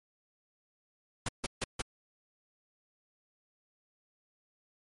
pink noise bursts, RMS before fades -33 dBFS, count 4, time 1.26-1.818 s, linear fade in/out 5 ms, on 27 ms, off 150 ms, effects MP3 48 kbps

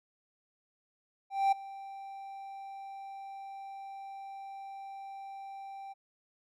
triangle tone with ADSR envelope, 784 Hz, G5, in tune, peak -20 dBFS, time 1.3-5.94 s, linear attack 220 ms, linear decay 10 ms, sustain -20 dB, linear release 22 ms, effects none

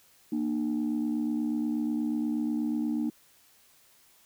sine tone pair together, 233.1 / 301.4 Hz, A#3 / D4, 0 / +45 cents, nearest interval major third, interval 445 cents, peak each -28 dBFS, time 0.32-3.1 s, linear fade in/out 5 ms, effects tanh soft clip ceiling -22 dBFS + white hiss -61 dBFS RMS until 4.25 s

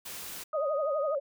white noise, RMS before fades -41 dBFS, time 0.05-0.44 s, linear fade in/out 10 ms
sine tone, 1244.5 Hz, D#6, in tune, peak -35 dBFS, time 0.53-1.15 s, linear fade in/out 2 ms
sine tone with vibrato, 587.3 Hz, D5, in tune, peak -27 dBFS, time 0.53-1.2 s, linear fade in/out 20 ms, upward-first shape triangle, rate 12 Hz, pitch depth 160 cents each way
effects none

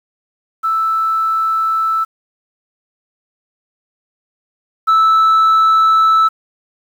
sine tone pair in turn, 1318.5 / 1312.9 Hz, E6 / E6, 0 / -7 cents, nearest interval unison, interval 7 cents, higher first, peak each -12 / -5 dBFS, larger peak second, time 0.63-2.05 / 4.87-6.29 s, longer neither, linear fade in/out 20 ms, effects tanh soft clip ceiling -7 dBFS + 7-bit

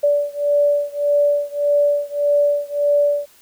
sine beating tone pair, 579 / 580.7 Hz, D5 / D5, -25 / -20 cents, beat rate 1.7 Hz, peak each -17 / -18 dBFS, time 0.03-3.26 s, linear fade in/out 10 ms, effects white hiss -51 dBFS RMS until 3.41 s

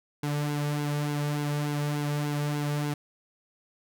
sawtooth tone with flanger, 146.83 Hz, D3, in tune, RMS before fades -29 dBFS, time 0.23-2.94 s, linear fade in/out 5 ms, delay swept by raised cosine 1.6 to 3 ms, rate 3.4 Hz, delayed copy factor -0.6, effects none

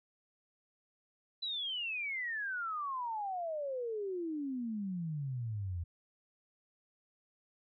sine exponential sweep, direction down, 4015 to 82.41 Hz, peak -35 dBFS, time 1.42-5.84 s, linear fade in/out 10 ms, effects none

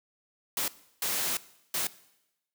white noise bursts at uneven times, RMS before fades -30 dBFS, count 3, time 0.57-0.68 / 1.02-1.37 / 1.74-1.87 s, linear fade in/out 2 ms, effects noise-tail reverb RT60 0.9 s tail -19 dB re dry + high-pass 150 Hz 12 dB/octave

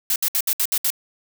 blue noise bursts, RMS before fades -20 dBFS, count 7, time 0.1-0.903 s, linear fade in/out 2 ms, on 59 ms, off 65 ms, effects none

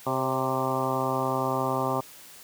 harmonic tone with a mistuned harmonic, 130.81 Hz, C3, in tune, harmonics 1 / 2 / 3 / 4 / 5 / 6 / 7 / 8 / 9, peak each -33 / -33 / -33 / -33 / -33 / -33 / -33 / -33 / -33 dBFS, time 0.06-2.01 s, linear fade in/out 10 ms, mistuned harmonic 4, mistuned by +38 cents, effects white hiss -48 dBFS RMS until 2.43 s + high-pass 80 Hz 12 dB/octave

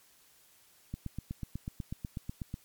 click train, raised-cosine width 5 ms, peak -24 dBFS, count 14, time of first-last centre 0.94-2.541 s, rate 8.12 Hz, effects white hiss -63 dBFS RMS until 2.64 s + MP3 96 kbps

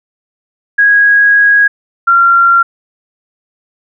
sine tone pair in turn, 1651 / 1377.1 Hz, G#6 / F6, -11 / -25 cents, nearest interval minor third, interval 314 cents, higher first, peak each -4 dBFS, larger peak neither, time 0.78-1.68 / 2.07-2.63 s, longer first, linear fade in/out 10 ms, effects none

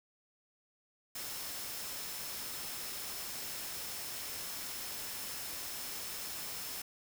sine tone in noise, 5274 Hz, E8, in tune, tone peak -50 dBFS, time 1.15-6.82 s, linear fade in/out 5 ms, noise white, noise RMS -42 dBFS, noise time 1.15-6.82 s, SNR -11 dB, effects none

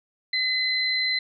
sine tone pair together, 2033 / 4066 Hz, B6 / B7, +50 / +50 cents, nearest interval octave, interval 1200 cents, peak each -25 / -24 dBFS, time 0.33-1.19 s, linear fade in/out 5 ms, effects none

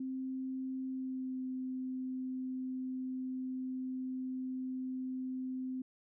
sine tone with pitch glide, 261.6 to 258 Hz, C4 to C4, 0 to -24 cents, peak -36 dBFS, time 0-5.82 s, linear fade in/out 5 ms, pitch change -24 cents, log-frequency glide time 0.88-1.42 s, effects none

